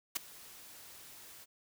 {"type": "noise with ADSR envelope", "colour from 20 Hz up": "white", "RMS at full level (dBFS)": -31, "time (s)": [0.15, 1.46], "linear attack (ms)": 14, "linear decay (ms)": 9, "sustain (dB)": -22, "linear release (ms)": 32, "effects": []}